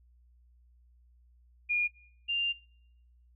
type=tone pair in turn; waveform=sine; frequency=2429 / 2792 Hz; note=D#7 / F7; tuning=-42 / -1 cents; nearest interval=major second; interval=241 cents; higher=second; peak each=-26 / -28 dBFS; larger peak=first; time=1.69-1.88 / 2.28-2.53 s; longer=second; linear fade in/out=20 ms; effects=noise-tail reverb RT60 0.8 s tail -24 dB re dry + added 60 Hz sine -59 dBFS peak until 3.35 s